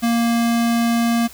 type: tone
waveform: square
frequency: 233.3 Hz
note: A#3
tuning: 2 cents sharp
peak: -16 dBFS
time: 0.02-1.28 s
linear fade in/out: 20 ms
effects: added 60 Hz sine -49 dBFS peak until 1.33 s + white hiss -42 dBFS RMS until 1.33 s